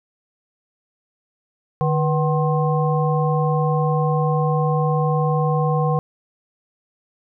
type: harmonic tone with a mistuned harmonic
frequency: 151.7 Hz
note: D#3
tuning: 44 cents flat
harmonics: 1 / 3 / 5 / 7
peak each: -18 / -23 / -25 / -26 dBFS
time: 1.81-5.99 s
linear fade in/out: 0 ms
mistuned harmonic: 3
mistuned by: +120 cents
effects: none